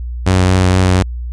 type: tone with vibrato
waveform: sawtooth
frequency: 92.5 Hz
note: F#2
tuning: in tune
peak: -5 dBFS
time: 0.26-1.03 s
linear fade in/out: 10 ms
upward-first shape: sine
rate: 4.2 Hz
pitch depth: 17 cents each way
effects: added 60 Hz sine -20 dBFS peak until 1.32 s + resampled to 22050 Hz